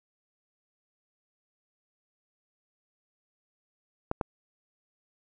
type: clicks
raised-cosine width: 1 ms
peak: -14 dBFS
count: 2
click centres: 4.114 / 4.212 s
effects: none